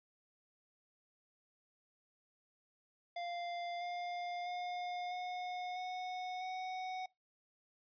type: tone with pitch steps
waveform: square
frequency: 696 / 705.3 / 714.7 / 724.3 / 734 / 743.8 Hz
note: F5 / F5 / F5 / F#5 / F#5 / F#5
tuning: -6 / +17 / +40 / -37 / -14 / +9 cents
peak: -40 dBFS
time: 3.16-7.06 s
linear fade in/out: 5 ms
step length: 650 ms
effects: noise-tail reverb RT60 0.2 s tail -22 dB re dry + resampled to 11025 Hz